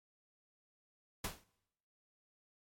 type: noise with exponential decay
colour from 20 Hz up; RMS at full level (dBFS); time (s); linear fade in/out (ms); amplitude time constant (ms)
pink; -35; 1.24-1.44; 5; 43
effects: noise-tail reverb RT60 0.9 s tail -24 dB re dry + MP3 64 kbps